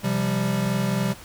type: chord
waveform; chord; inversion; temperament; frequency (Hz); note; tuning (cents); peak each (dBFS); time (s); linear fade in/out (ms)
square; C suspended fourth; none; equal with one note detuned; 130.81 / 172.71 / 196; C3 / F3 / G3; 0 / -19 / 0; -27 / -29 / -25; 0.03-1.14; 20
effects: pink hiss -44 dBFS RMS until 1.24 s